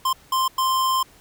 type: tone bursts at uneven times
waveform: square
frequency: 1046.5 Hz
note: C6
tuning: in tune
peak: -19 dBFS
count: 3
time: 0.05-0.13 / 0.32-0.48 / 0.58-1.03 s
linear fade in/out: 5 ms
effects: pink hiss -52 dBFS RMS until 1.2 s